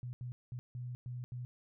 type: tone bursts at uneven times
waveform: sine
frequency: 123.47 Hz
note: B2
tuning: in tune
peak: -39 dBFS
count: 6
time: 0.03-0.13 / 0.21-0.32 / 0.52-0.59 / 0.75-0.95 / 1.06-1.24 / 1.32-1.45 s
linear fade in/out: 0 ms
effects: none